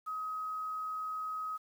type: tone with quantisation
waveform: sine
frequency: 1266 Hz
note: D#6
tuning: 30 cents sharp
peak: -35 dBFS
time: 0.06-1.58 s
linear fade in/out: 20 ms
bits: 10
effects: none